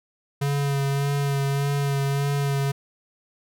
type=tone with vibrato; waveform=square; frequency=140.3 Hz; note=C#3; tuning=21 cents sharp; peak=-22 dBFS; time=0.41-2.72 s; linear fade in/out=10 ms; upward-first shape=sine; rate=1.7 Hz; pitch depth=21 cents each way; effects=none